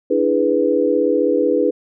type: chord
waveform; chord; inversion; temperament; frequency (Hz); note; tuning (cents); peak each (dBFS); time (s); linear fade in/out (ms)
sine; E dominant seventh; third; equal; 293.7 / 329.6 / 415.3 / 493.9; D4 / E4 / G#4 / B4; 0 / 0 / 0 / 0; -20 / -21 / -19 / -17; 0.1-1.71; 10
effects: none